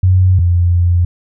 sine tone pair in turn, 92.5 / 87.49 Hz, F#2 / F2, 0 / +4 cents, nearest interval minor second, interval 96 cents, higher first, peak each -6 / -8 dBFS, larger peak first, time 0.03-0.39 / 0.39-1.05 s, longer second, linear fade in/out 5 ms, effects none

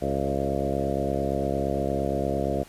harmonic tone with a mistuned harmonic, 68.7 Hz, C#2, 15 cents flat, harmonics 1 / 2 / 3 / 4 / 5 / 6 / 7 / 8 / 9 / 10, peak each -33 / -33 / -33 / -33 / -33 / -33 / -33 / -33 / -33 / -33 dBFS, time 0.01-2.64 s, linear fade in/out 20 ms, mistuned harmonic 9, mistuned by -15 cents, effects pink hiss -50 dBFS RMS until 2.68 s + resampled to 32000 Hz

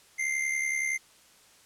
square tone with amplitude modulation, 2093 Hz, C7, in tune, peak -25 dBFS, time 0.18-0.98 s, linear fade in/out 20 ms, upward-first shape sine, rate 70.7 Hz, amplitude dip 60%, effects white hiss -58 dBFS RMS until 1.65 s + low-pass 10000 Hz 12 dB/octave

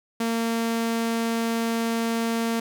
sawtooth tone, 229.1 Hz, A#3, 30 cents flat, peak -19 dBFS, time 0.2-2.6 s, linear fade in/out 5 ms, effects none

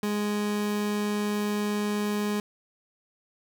30% pulse tone, 207.8 Hz, G#3, 1 cent sharp, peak -23 dBFS, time 0.03-2.4 s, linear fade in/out 2 ms, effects none

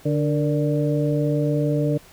harmonic tone with a mistuned harmonic, 147.1 Hz, D3, 3 cents sharp, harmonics 1 / 2 / 3 / 4, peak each -21 / -24 / -26 / -27 dBFS, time 0.05-1.98 s, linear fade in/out 10 ms, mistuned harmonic 3, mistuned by +79 cents, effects pink hiss -49 dBFS RMS until 2.12 s

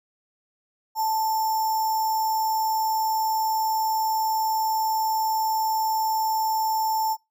sine tone with sample-and-hold, 880 Hz, A5, in tune, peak -21 dBFS, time 0.95-7.17 s, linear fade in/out 50 ms, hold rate 6300 Hz, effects noise-tail reverb RT60 0.2 s tail -22 dB re dry

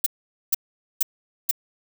violet noise bursts, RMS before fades -19 dBFS, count 4, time 0.04-1.512 s, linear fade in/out 5 ms, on 23 ms, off 460 ms, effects none

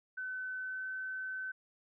sine tone with pitch glide, 1515 to 1524.7 Hz, F#6 to G6, +40 to -48 cents, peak -37 dBFS, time 0.17-1.52 s, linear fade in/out 10 ms, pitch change +12 cents, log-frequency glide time 0.57-0.87 s, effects none

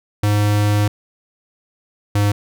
square tone pair in turn, 103.83 / 102.64 Hz, G#2 / G#2, 0 / -20 cents, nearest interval unison, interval 20 cents, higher first, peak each -14 dBFS, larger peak neither, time 0.23-0.88 / 2.15-2.32 s, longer first, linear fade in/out 5 ms, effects none

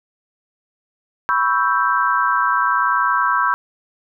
sine chord, C# half-diminished seventh, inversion third, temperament equal, 987.8 / 1108.7 / 1318.5 / 1568 Hz, B5 / C#6 / E6 / G6, 0 / 0 / 0 / 0 cents, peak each -20 dBFS, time 1.29-3.54 s, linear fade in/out 0 ms, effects none

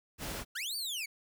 pink noise, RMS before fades -39 dBFS, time 0.18-0.45 s, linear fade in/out 50 ms
sawtooth linear two-way sweep, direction up then down, 1318.5 to 4699 to 2169 Hz, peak -32 dBFS, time 0.55-1.06 s, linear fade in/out 10 ms, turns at 0.76 s
effects none

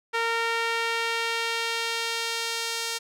sawtooth tone with band-pass filter sweep, 460 Hz, A#4, 23 cents flat, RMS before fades -28 dBFS, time 0.13-2.99 s, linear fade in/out 20 ms, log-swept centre 1800 to 5400 Hz, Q 0.92, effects none

